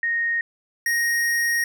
sine / square tone pair in turn, 1860 / 1869.9 Hz, A#6 / A#6, -4 / +5 cents, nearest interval unison, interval 9 cents, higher second, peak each -20 dBFS, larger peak neither, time 0.03-0.41 / 0.86-1.64 s, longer second, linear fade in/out 2 ms, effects none

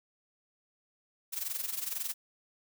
blue noise with amplitude modulation, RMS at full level -33 dBFS, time 1.32-2.14 s, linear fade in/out 20 ms, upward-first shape sine, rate 22 Hz, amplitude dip 75%, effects none

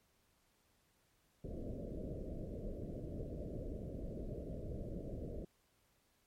pink low-pass noise, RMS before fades -44 dBFS, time 1.44-5.45 s, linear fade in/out 5 ms, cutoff 640 Hz, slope 96 dB/octave, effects pink hiss -75 dBFS RMS until 6.26 s + MP3 64 kbps

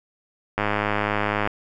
click train, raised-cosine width 0.5 ms, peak -7 dBFS, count 94, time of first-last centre 0.58-1.474 s, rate 104 Hz, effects none

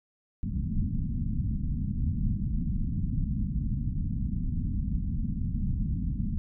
pink low-pass noise, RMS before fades -29 dBFS, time 0.43-6.38 s, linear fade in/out 0 ms, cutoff 240 Hz, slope 48 dB/octave, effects none

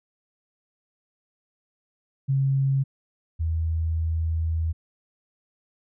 sine tone pair in turn, 135.9 / 81.16 Hz, C#3 / E2, -34 / -26 cents, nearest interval major sixth, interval 892 cents, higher first, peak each -19 / -22 dBFS, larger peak first, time 2.28-2.84 / 3.39-4.73 s, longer second, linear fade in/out 20 ms, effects none

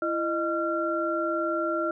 sine tone cluster, 335.3 / 617 / 1371 Hz, E4 / D#5 / F6, +30 / -15 / -32 cents, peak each -29 dBFS, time 0.02-1.91 s, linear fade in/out 2 ms, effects none

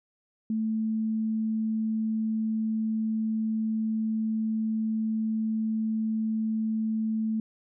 sine tone, 220 Hz, A3, in tune, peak -25 dBFS, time 0.5-7.4 s, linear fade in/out 2 ms, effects none

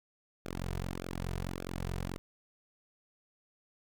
sawtooth tone with flanger, 44.72 Hz, F1, 42 cents sharp, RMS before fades -38 dBFS, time 0.45-2.18 s, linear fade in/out 0 ms, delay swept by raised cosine 1 to 3.7 ms, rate 1.7 Hz, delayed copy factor -0.95, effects none

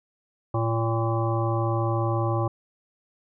harmonic tone, 114.1 Hz, A#2, 37 cents flat, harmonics 1 / 3 / 5 / 7 / 9 / 10, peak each -24 / -29 / -31 / -32 / -34 / -34 dBFS, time 0.54-2.48 s, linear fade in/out 5 ms, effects none

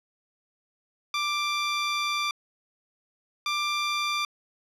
15% pulse tone pair in turn, 1179 / 1183.5 Hz, D6 / D6, +6 / +13 cents, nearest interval unison, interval 7 cents, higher second, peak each -19 dBFS, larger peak neither, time 1.14-2.31 / 3.46-4.25 s, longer first, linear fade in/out 2 ms, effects low-pass 7000 Hz 12 dB/octave

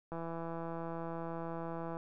click train, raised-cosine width 1 ms, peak -28 dBFS, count 308, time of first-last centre 0.12-1.969 s, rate 166 Hz, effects none

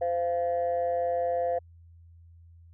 sine tone pair together, 516 / 690.8 Hz, C5 / F5, -24 / -19 cents, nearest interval perfect fourth, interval 505 cents, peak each -26 / -27 dBFS, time 0.01-1.59 s, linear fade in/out 10 ms, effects tanh soft clip ceiling -20 dBFS + added 84 Hz sine -50 dBFS peak until 2.73 s

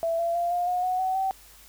sine tone with pitch steps, 664 / 678 / 692.2 / 706.7 / 721.6 / 736.8 / 752.2 / 768 Hz, E5 / E5 / F5 / F5 / F#5 / F#5 / F#5 / G5, +12 / +49 / -16 / +20 / -44 / -7 / +28 / -36 cents, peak -23 dBFS, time 0.03-1.31 s, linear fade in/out 0 ms, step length 160 ms, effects added 50 Hz sine -56 dBFS peak until 1.68 s + white hiss -52 dBFS RMS until 1.68 s

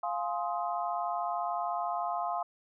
sine chord, F minor seventh, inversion none, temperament just, 698.5 / 838.1 / 1047.7 / 1257.2 Hz, F5 / Ab5 / C6 / Eb6, 0 / +16 / +2 / +18 cents, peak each -33 / -37 / -36 / -39 dBFS, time 0.03-2.43 s, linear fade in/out 5 ms, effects none

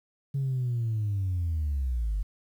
sine linear sweep, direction down, 139.7 to 46.67 Hz, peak -24 dBFS, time 0.34-2.23 s, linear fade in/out 10 ms, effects tanh soft clip ceiling -23 dBFS + 10-bit

